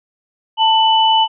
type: tone pair together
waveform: sine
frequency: 888 / 2984 Hz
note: A5 / F#7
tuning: +16 / +14 cents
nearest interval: octave + major sixth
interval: 2098 cents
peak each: -11 / -14 dBFS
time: 0.57-1.28 s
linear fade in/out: 50 ms
effects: none